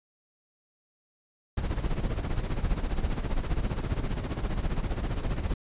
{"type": "noise with tremolo", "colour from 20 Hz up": "brown", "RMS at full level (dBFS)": -26, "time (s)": [1.57, 5.54], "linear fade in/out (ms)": 5, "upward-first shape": "sine", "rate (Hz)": 15, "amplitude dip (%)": 70, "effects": ["resampled to 8000 Hz"]}